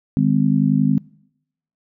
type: harmonic tone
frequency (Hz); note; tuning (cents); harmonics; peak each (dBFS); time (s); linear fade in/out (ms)
51; G#1; -31; 3 / 4 / 5; -18 / -18 / -18; 0.17-0.98; 0
effects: noise-tail reverb RT60 0.8 s tail -24 dB re dry